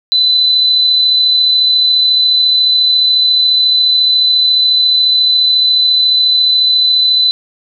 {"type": "tone with amplitude modulation", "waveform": "sine", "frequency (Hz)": 4011, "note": "B7", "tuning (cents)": 26, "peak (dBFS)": -6, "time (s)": [0.12, 7.31], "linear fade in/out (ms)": 0, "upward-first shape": "sine", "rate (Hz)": 34.2, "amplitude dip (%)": 25, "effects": []}